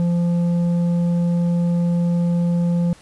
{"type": "tone with tanh clipping", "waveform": "sine", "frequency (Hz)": 172.7, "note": "F3", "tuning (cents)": -19, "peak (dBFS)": -17, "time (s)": [0, 2.93], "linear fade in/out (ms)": 0, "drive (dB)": 7, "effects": ["pink hiss -48 dBFS RMS until 3.01 s", "resampled to 24000 Hz"]}